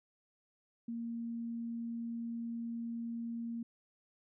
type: tone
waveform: sine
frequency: 232.4 Hz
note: A#3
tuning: 5 cents flat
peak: -37 dBFS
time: 0.88-3.63 s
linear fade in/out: 5 ms
effects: none